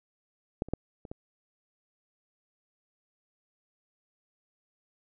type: clicks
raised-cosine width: 2 ms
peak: -15 / -30 / -14 / -30 / -25 dBFS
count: 5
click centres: 0.621 / 0.686 / 0.736 / 1.052 / 1.115 s
effects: none